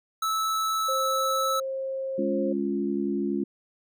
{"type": "tone", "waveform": "square", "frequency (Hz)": 1308, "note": "E6", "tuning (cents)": -14, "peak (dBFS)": -25, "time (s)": [0.22, 1.6], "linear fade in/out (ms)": 5}
{"type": "tone with pitch glide", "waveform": "sine", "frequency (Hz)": [530, 533.4], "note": ["C5", "C5"], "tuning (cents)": [22, 33], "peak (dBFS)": -28, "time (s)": [0.88, 2.53], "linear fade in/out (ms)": 10, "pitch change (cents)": 11, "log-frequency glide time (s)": [1.01, 1.52]}
{"type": "chord", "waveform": "sine", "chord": "Db major", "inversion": "second", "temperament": "equal", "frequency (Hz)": [207.7, 277.2, 349.2], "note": ["Ab3", "Db4", "F4"], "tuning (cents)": [0, 0, 0], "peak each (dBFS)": -29, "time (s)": [2.18, 3.44], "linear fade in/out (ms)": 5}
{"effects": []}